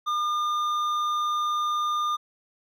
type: tone with hard clipping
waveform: sine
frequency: 1208 Hz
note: D6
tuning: 48 cents sharp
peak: -25 dBFS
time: 0.06-2.17 s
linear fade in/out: 20 ms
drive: 7 dB
effects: none